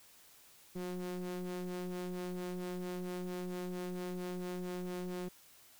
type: ring-modulated tone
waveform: square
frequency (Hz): 89.6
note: F2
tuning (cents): +45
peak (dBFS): -36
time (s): 0.75-5.29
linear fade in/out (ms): 10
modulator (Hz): 271
effects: white hiss -61 dBFS RMS until 5.79 s